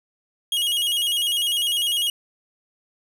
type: tone with vibrato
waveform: 45% pulse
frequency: 3076 Hz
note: G7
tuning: 33 cents flat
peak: -20 dBFS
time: 0.52-2.1 s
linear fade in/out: 2 ms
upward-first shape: square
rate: 10 Hz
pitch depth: 100 cents each way
effects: none